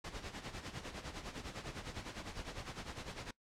pink noise with tremolo, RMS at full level -43 dBFS, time 0.04-3.31 s, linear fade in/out 5 ms, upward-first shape sine, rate 9.9 Hz, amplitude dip 70%, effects noise-tail reverb RT60 0.1 s tail -22 dB re dry + low-pass 6000 Hz 12 dB/octave

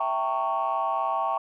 sine chord, E diminished seventh, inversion none, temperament equal with one note detuned, 659.3 / 784 / 911.6 / 1108.7 Hz, E5 / G5 / Bb5 / Db6, 0 / 0 / -39 / 0 cents, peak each -30 / -28 / -29 / -27 dBFS, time 0-1.38 s, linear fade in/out 5 ms, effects tanh soft clip ceiling -17 dBFS

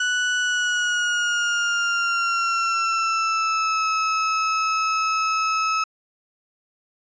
35% pulse tone with pitch glide, 1480 to 1295.9 Hz, F#6 to E6, 0 to -30 cents, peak -18 dBFS, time 0-5.84 s, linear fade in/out 5 ms, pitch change -230 cents, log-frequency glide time 0.39-3.86 s, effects resampled to 16000 Hz

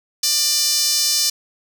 sawtooth tone with high-pass filter, 595 Hz, D5, 22 cents sharp, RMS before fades -18 dBFS, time 0.23-1.3 s, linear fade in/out 5 ms, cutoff 5200 Hz, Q 3.1, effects none

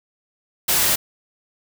white noise, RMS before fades -18 dBFS, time 0.68-0.96 s, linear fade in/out 10 ms, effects none

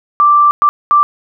sine tone bursts at uneven times, 1174.7 Hz, D6, in tune, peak -5 dBFS, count 3, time 0.2-0.51 / 0.62-0.69 / 0.91-1.03 s, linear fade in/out 0 ms, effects none

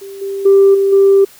sine tone with level steps, 393.2 Hz, G4, 5 cents sharp, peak -27 / -18 / -3 / -9 / -4 dBFS, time 0.01-1.25 s, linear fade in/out 10 ms, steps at 0.21 / 0.45 / 0.74 / 0.92 s, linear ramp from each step 10 ms, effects tanh soft clip ceiling -1 dBFS + white hiss -42 dBFS RMS until 1.39 s

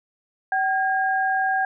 sine tone pair together, 765 / 1622.7 Hz, G5 / G#6, -42 / -41 cents, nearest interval octave + minor second, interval 1301 cents, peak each -21 / -23 dBFS, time 0.52-1.65 s, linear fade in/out 2 ms, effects none

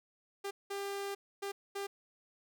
sawtooth tone bursts at uneven times, 398.3 Hz, G4, 28 cents sharp, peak -33 dBFS, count 4, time 0.44-0.51 / 0.7-1.15 / 1.42-1.52 / 1.75-1.87 s, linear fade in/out 10 ms, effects none

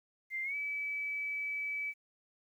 sine tone with pitch glide, 2093 to 2296 Hz, C7 to D7, 0 to -40 cents, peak -34 dBFS, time 0.3-1.94 s, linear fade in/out 50 ms, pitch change +160 cents, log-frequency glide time 0.43-0.55 s, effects 11-bit

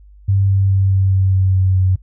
sine tone with pitch steps, 98 / 97.32 / 96.65 / 95.98 / 95.32 / 94.66 / 94.01 / 93.36 Hz, G2 / G2 / G2 / G2 / G2 / F#2 / F#2 / F#2, 0 / -12 / -24 / -36 / -48 / +40 / +28 / +16 cents, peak -11 dBFS, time 0.28-1.96 s, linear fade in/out 10 ms, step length 210 ms, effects noise-tail reverb RT60 0.1 s tail -20 dB re dry + added 50 Hz sine -40 dBFS peak until 2.02 s

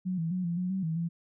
sine tone with pitch steps, 184.1 / 163.9 / 183.1 / 170.8 / 181.4 / 190.8 / 161.1 / 168.5 Hz, F#3 / E3 / F#3 / F3 / F#3 / G3 / E3 / E3, -8 / -10 / -18 / -38 / -34 / -47 / -39 / +38 cents, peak -28 dBFS, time 0.05-1.09 s, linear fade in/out 20 ms, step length 130 ms, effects none

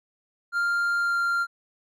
triangle tone with pitch glide, 1396.9 to 1388.9 Hz, F6 to F6, 0 to -10 cents, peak -20 dBFS, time 0.52-1.47 s, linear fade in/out 50 ms, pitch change -10 cents, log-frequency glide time 0.99-1.18 s, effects none

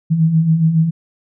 sine beating tone pair, 155.8 / 163 Hz, D#3 / E3, +3 / -19 cents, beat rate 7.2 Hz, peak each -19 / -11 dBFS, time 0.1-0.91 s, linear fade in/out 20 ms, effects none

